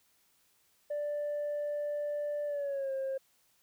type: tone with pitch glide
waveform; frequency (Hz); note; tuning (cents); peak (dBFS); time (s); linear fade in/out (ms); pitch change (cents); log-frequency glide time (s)
sine; 587.3 to 535.5; D5 to C5; 0 to +40; -30; 0.9-3.18; 10; -160; 2.46-2.92
effects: tanh soft clip ceiling -30 dBFS + white hiss -70 dBFS RMS until 3.62 s